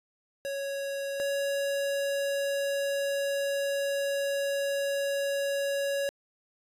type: tone pair in turn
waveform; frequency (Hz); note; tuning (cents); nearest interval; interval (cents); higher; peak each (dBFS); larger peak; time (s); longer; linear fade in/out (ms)
square; 554.4 / 558.6; C#5 / C#5; 0 / +13; unison; 13; second; -32 / -28; second; 0.45-1.2 / 1.2-6.09; second; 0
effects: resampled to 32000 Hz